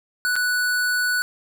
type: tone with dropouts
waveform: square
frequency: 1480 Hz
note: F#6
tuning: in tune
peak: -20 dBFS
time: 0.25-1.22 s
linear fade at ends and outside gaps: 0 ms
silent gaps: 0.356-0.363 s
effects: none